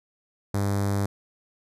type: tone with notch filter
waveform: sawtooth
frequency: 100 Hz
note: G2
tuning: 35 cents sharp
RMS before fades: -25 dBFS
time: 0.54-1.06 s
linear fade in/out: 5 ms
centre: 2800 Hz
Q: 0.85
effects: resampled to 32000 Hz